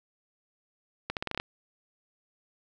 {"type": "accelerating click train", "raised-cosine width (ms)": 0.3, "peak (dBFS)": -15, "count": 8, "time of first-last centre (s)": [1.1, 1.4], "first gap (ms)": 68, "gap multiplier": 0.84, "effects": []}